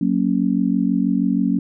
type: chord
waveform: sine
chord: F# major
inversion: none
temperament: just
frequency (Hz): 185 / 231.2 / 277.5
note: F#3 / A#3 / C#4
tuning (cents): 0 / -14 / +2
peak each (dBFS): -20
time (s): 0.01-1.59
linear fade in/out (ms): 5
effects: none